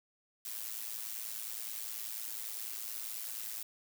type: noise with amplitude modulation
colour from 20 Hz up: blue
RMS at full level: -38 dBFS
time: 0.45-3.63 s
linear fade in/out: 5 ms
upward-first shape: sine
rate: 110 Hz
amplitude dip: 75%
effects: none